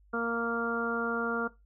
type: harmonic tone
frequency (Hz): 232.5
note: A#3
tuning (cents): -4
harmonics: 1 / 2 / 3 / 4 / 5 / 6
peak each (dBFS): -34 / -33 / -40 / -43 / -38 / -33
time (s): 0.13-1.48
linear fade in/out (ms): 10
effects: noise-tail reverb RT60 0.2 s tail -17 dB re dry + added 50 Hz sine -58 dBFS peak until 1.65 s